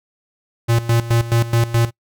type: tone with tremolo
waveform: square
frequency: 116.54 Hz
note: A#2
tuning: in tune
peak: -13 dBFS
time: 0.68-1.91 s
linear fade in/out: 20 ms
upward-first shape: square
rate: 4.7 Hz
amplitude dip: 80%
effects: noise-tail reverb RT60 0.1 s tail -23 dB re dry